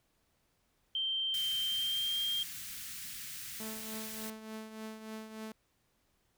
sine tone with pitch glide, 3136 to 3202 Hz, G7 to G7, 0 to +36 cents, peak -31 dBFS, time 0.95-2.43 s, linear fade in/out 2 ms, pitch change +36 cents, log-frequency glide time 1.6-2.2 s
white band-stop noise, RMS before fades -44 dBFS, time 1.34-4.3 s, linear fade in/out 2 ms, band 230 to 1500 Hz, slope 24 dB/octave
sawtooth tone with tremolo, 218.9 Hz, A3, 9 cents flat, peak -36 dBFS, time 3.6-5.52 s, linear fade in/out 0 ms, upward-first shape triangle, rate 3.4 Hz, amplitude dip 65%
effects pink hiss -75 dBFS RMS until 6.37 s

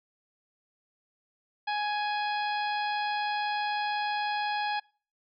harmonic tone with a mistuned harmonic, 834 Hz, G#5, 7 cents sharp, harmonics 1 / 2 / 3 / 4 / 5 / 6, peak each -29 / -35 / -39 / -41 / -43 / -45 dBFS, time 1.67-4.8 s, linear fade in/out 10 ms, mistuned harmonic 6, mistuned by -23 cents, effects noise-tail reverb RT60 0.4 s tail -25 dB re dry

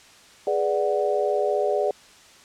sine chord, G# half-diminished seventh, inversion none, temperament equal with one note detuned, 415.3 / 491 / 587.3 / 740 Hz, G#4 / B4 / D5 / F#5, 0 / -10 / 0 / 0 cents, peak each -24 / -29 / -24 / -28 dBFS, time 0.47-1.91 s, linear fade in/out 2 ms, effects white hiss -50 dBFS RMS until 2.44 s + low-pass 7000 Hz 12 dB/octave

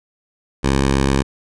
10% pulse tone, 67.9 Hz, C#2, 35 cents flat, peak -6 dBFS, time 0.63-1.23 s, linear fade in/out 20 ms, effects resampled to 22050 Hz

